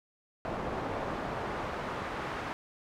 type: noise with band-pass filter sweep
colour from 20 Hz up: brown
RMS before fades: -36 dBFS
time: 0.45-2.53 s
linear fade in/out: 0 ms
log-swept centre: 790 to 1400 Hz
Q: 0.88
effects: none